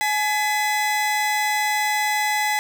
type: tone pair together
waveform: 40% pulse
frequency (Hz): 845.1 / 2010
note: G#5 / B6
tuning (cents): +30 / +30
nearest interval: octave + minor third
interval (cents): 1500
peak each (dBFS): -21 / -22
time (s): 0.01-2.59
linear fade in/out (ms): 0
effects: none